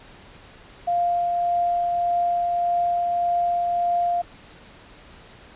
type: tone with tremolo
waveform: sine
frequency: 698.5 Hz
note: F5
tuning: in tune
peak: -18 dBFS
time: 0.87-4.22 s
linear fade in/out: 10 ms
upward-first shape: triangle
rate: 1.7 Hz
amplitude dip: 25%
effects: pink hiss -47 dBFS RMS until 5.55 s + resampled to 8000 Hz